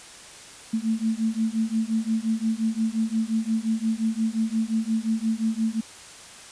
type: beating tone pair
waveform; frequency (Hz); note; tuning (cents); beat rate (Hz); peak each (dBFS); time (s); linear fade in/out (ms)
sine; 220 / 225.7; A3 / A3; 0 / +44; 5.7; -25; 0.73-5.81; 10
effects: white hiss -44 dBFS RMS until 6.51 s + resampled to 22050 Hz